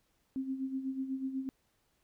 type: tone with tremolo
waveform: sine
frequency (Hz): 265.4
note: C4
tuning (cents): +25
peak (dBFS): -31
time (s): 0.36-1.49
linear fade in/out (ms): 0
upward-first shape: sine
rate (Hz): 8.1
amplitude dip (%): 65
effects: pink hiss -75 dBFS RMS until 2.03 s